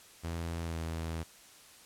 sawtooth tone with pitch glide, 83.7 to 81.69 Hz, E2 to E2, +27 to -15 cents, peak -31 dBFS, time 0.23-1.24 s, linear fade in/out 20 ms, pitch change -42 cents, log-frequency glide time 0.63-0.78 s, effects white hiss -56 dBFS RMS until 1.85 s + low-pass 11000 Hz 12 dB/octave

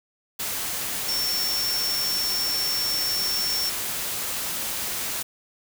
sine tone in noise, 5440 Hz, F8, 46 cents flat, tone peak -24 dBFS, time 1.08-3.7 s, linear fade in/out 10 ms, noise white, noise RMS -29 dBFS, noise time 0.39-5.23 s, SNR +2 dB, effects none

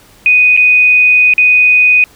sine tone with dropouts, 2489 Hz, D#7, in tune, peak -4 dBFS, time 0.26-2.04 s, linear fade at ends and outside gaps 1 ms, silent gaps 0.566-0.574 / 1.337-1.38 s, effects pink hiss -43 dBFS RMS until 2.15 s

